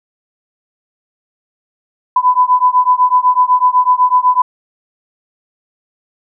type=beating tone pair; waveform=sine; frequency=997 / 1005 Hz; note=B5 / B5; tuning=+16 / +30 cents; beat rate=8 Hz; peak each=-11 dBFS; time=2.16-4.42 s; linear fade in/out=5 ms; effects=none